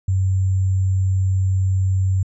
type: tone with sample-and-hold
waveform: sine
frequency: 94.6 Hz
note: F#2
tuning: 39 cents sharp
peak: -15 dBFS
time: 0.08-2.23 s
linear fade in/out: 5 ms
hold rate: 7350 Hz
effects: resampled to 22050 Hz